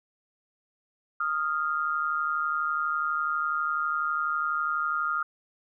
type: tone pair together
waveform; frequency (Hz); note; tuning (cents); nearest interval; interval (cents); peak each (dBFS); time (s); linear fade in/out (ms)
sine; 1241.9 / 1394; D#6 / F6; -4 / -4; major second; 200; -28; 1.2-5.23; 5
effects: none